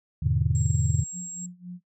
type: chord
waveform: sine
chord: E dominant seventh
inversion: none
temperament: just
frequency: 82.41 / 103.01 / 123.61 / 148.33 Hz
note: E2 / G#2 / B2 / D3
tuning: 0 / -14 / +2 / +18 cents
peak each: -26 dBFS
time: 0.22-1.04 s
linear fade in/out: 10 ms
type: tone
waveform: sine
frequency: 7570 Hz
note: A#8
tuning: 26 cents sharp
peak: -34 dBFS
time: 0.55-1.46 s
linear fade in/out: 2 ms
type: tone with tremolo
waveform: sine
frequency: 178.4 Hz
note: F3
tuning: 37 cents sharp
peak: -34 dBFS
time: 1.12-1.81 s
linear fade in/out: 50 ms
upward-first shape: sine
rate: 3.8 Hz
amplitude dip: 90%
effects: noise-tail reverb RT60 0.1 s tail -23 dB re dry + tanh soft clip ceiling -10 dBFS